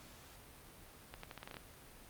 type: accelerating click train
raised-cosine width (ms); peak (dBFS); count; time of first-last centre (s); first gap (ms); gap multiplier
0.3; -30; 9; 1.14-1.568; 94; 0.83
effects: pink hiss -57 dBFS RMS until 2.09 s + Opus 48 kbps